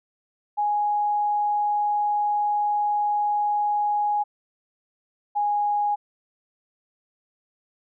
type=tone pair in turn; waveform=sine; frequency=830.6 / 826.6 Hz; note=G#5 / G#5; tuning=0 / -8 cents; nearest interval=unison; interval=8 cents; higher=first; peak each=-20 dBFS; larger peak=neither; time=0.57-4.24 / 5.35-5.96 s; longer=first; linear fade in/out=20 ms; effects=none